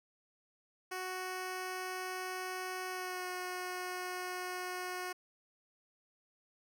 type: tone with pitch glide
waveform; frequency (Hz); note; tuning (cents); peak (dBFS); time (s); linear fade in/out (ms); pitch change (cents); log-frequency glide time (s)
10% pulse; 370 to 363.9; F#4 to F#4; 0 to -29; -30; 0.91-5.13; 10; -29; 2.89-3.27
effects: none